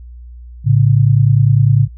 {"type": "tone pair together", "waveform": "sine", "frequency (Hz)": [110, 140], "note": ["A2", "C#3"], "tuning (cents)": [0, 18], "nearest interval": "major third", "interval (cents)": 418, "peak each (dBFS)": -10, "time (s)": [0.64, 1.88], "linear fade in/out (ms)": 50, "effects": ["noise-tail reverb RT60 0.1 s tail -22 dB re dry", "added 60 Hz sine -31 dBFS peak until 1.97 s"]}